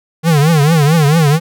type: tone with vibrato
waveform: square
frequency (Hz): 154.2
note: D#3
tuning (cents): -15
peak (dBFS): -8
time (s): 0.23-1.4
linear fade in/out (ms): 50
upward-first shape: triangle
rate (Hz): 4.5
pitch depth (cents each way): 190
effects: none